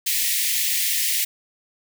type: high-pass noise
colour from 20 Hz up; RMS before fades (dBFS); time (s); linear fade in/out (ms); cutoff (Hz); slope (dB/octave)
white; -22; 0.06-1.25; 10; 1800; 96
effects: none